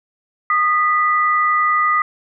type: tone pair together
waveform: sine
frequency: 1232.6 / 1972 Hz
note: D#6 / B6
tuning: -17 / -3 cents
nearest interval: minor sixth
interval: 814 cents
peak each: -14 / -19 dBFS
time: 0.5-2.02 s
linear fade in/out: 2 ms
effects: none